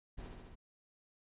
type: noise with echo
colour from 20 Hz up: brown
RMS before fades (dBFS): -43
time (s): 0.17-0.28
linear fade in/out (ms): 20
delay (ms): 69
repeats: 4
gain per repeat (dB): -2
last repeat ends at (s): 0.556
effects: resampled to 8000 Hz